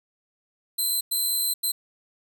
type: tone bursts at uneven times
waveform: 5% pulse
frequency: 4072 Hz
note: C8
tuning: 48 cents flat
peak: -16 dBFS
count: 3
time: 0.78-1.01 / 1.11-1.54 / 1.63-1.72 s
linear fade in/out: 10 ms
effects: 9-bit